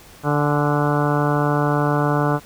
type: harmonic tone with a mistuned harmonic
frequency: 146.83 Hz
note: D3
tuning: in tune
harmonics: 1 / 2 / 3 / 4 / 5 / 6 / 7 / 8 / 9 / 10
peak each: -20 / -23 / -25 / -26 / -27 / -28 / -28 / -29 / -30 / -30 dBFS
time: 0.23-2.4 s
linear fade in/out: 50 ms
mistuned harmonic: 6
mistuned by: -34 cents
effects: pink hiss -45 dBFS RMS until 2.45 s